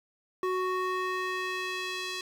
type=tone with band-pass filter sweep; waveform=square; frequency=370 Hz; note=F#4; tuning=in tune; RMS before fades=-32 dBFS; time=0.43-2.21 s; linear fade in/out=2 ms; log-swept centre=820 to 4000 Hz; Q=1.1; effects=9-bit